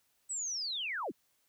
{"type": "linear sweep", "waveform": "sine", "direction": "down", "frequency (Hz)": [8080, 129.8], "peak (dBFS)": -34, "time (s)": [0.29, 1.12], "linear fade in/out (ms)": 20, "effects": ["white hiss -74 dBFS RMS until 1.48 s"]}